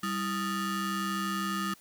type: ring-modulated tone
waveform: 35% pulse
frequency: 523.3 Hz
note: C5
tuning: in tune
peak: -25 dBFS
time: 0.03-1.74 s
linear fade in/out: 5 ms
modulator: 719 Hz
effects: white hiss -58 dBFS RMS until 1.8 s